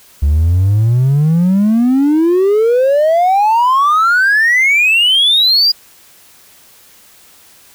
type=exponential sweep; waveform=triangle; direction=up; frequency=69.3 to 4895 Hz; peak=-5 dBFS; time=0.22-5.72 s; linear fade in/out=10 ms; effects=tanh soft clip ceiling -3 dBFS + white hiss -44 dBFS RMS until 7.74 s